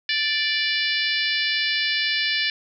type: harmonic tone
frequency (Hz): 586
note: D5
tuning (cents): -4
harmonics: 3 / 4 / 5 / 6 / 7 / 8 / 9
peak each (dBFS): -26 / -27 / -28 / -29 / -29 / -30 / -31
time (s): 0.09-2.5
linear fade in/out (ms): 2
effects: none